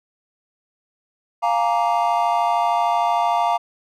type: chord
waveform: triangle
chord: Bb dominant seventh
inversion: second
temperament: just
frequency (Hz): 699.2 / 839.1 / 932.3 / 1165.4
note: F5 / Ab5 / Bb5 / D6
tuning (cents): +2 / +18 / 0 / -14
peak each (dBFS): -18 / -23 / -19 / -24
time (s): 1.42-3.58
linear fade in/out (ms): 20
effects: none